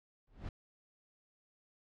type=noise with exponential growth; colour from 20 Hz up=brown; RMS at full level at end=-35 dBFS; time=0.27-0.49 s; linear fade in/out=5 ms; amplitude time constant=47 ms; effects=low-pass 4000 Hz 12 dB/octave